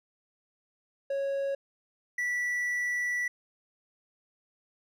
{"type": "tone pair in turn", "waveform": "triangle", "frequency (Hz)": [552, 1958], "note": ["C#5", "B6"], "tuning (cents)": [-7, -15], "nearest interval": "octave + minor seventh", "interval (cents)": 2192, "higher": "second", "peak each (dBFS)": -26, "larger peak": "neither", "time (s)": [[1.1, 1.55], [2.18, 3.28]], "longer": "second", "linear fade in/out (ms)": 5, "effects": []}